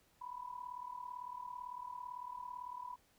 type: tone with amplitude modulation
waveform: sine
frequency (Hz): 987.8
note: B5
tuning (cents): 0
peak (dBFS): -40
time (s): 0.21-2.96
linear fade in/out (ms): 10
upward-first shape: sine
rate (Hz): 37.9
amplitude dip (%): 80
effects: pink hiss -71 dBFS RMS until 3.18 s